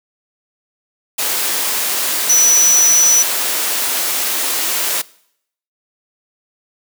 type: tone in noise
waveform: sine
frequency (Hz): 5930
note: F#8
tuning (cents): +3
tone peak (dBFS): -8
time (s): 2.29-3.23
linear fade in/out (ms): 10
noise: white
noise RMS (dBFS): -18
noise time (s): 1.18-5.02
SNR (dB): +7
effects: noise-tail reverb RT60 0.7 s tail -22 dB re dry + high-pass 300 Hz 12 dB/octave